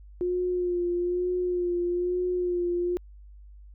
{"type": "tone with vibrato", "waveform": "sine", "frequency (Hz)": 355.5, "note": "F4", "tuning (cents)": 31, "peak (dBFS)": -24, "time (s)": [0.21, 2.97], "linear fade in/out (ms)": 0, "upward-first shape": "sine", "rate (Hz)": 1.1, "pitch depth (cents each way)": 29, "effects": ["added 50 Hz sine -45 dBFS peak until 3.74 s"]}